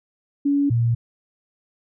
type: tone pair in turn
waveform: sine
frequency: 283.6 / 117.19 Hz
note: C#4 / A#2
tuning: +40 / +10 cents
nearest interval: octave + minor third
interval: 1530 cents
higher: first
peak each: -16 / -16 dBFS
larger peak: neither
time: 0.45-0.7 / 0.7-0.95 s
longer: neither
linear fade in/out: 10 ms
effects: none